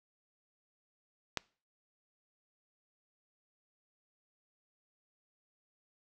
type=click; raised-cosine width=0.2 ms; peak=-14 dBFS; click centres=1.373 s; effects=noise-tail reverb RT60 0.4 s tail -24 dB re dry